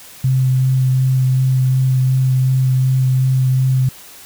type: tone with vibrato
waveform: sine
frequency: 130.2 Hz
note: C3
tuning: 8 cents flat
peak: -11 dBFS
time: 0.24-3.89 s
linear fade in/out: 5 ms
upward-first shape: sine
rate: 2.7 Hz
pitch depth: 11 cents each way
effects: white hiss -39 dBFS RMS until 4.25 s